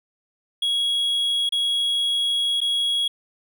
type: tone with dropouts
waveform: triangle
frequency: 3322 Hz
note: G#7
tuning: in tune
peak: -18 dBFS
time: 0.62-3.08 s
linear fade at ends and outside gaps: 5 ms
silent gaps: 1.492-1.522 / 2.605-2.614 s
effects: none